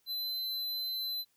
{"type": "tone", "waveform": "square", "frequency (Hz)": 4049, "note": "B7", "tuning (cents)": 42, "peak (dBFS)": -34, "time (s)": [0.06, 1.25], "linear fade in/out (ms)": 50, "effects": ["white hiss -73 dBFS RMS until 1.36 s"]}